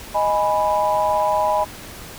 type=chord; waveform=sine; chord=G# minor; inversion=second; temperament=equal; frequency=622.3 / 830.6 / 987.8 Hz; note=D#5 / G#5 / B5; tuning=0 / 0 / 0 cents; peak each=-20 dBFS; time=0.14-1.65 s; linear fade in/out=20 ms; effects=tanh soft clip ceiling -6 dBFS + pink hiss -37 dBFS RMS until 2.18 s